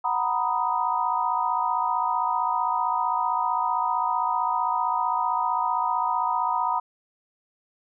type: chord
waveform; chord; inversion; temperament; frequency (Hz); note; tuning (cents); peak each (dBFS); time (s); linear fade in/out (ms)
sine; B major seventh; second; equal; 740 / 932.3 / 987.8 / 1244.5; F#5 / A#5 / B5 / D#6; 0 / 0 / 0 / 0; -30 / -26 / -26 / -29; 0.04-6.8; 10
effects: none